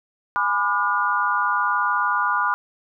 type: chord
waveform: sine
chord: G# diminished seventh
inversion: none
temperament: just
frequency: 830.6 / 996.7 / 1196.1 / 1435.3 Hz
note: G#5 / B5 / D6 / F6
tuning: 0 / +16 / +31 / +47 cents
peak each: -29 / -23 / -23 / -23 dBFS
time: 0.36-2.54 s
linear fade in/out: 0 ms
effects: none